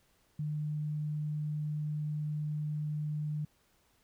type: tone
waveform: sine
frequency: 150.8 Hz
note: D3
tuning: 46 cents sharp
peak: -32 dBFS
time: 0.39-3.45 s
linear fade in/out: 5 ms
effects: pink hiss -70 dBFS RMS until 4.03 s